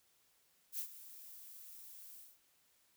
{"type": "noise with ADSR envelope", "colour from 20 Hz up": "violet", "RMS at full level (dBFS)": -39, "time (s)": [0.72, 2.39], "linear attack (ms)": 69, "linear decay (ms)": 81, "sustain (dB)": -15, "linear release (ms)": 220, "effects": ["white hiss -73 dBFS RMS until 2.96 s"]}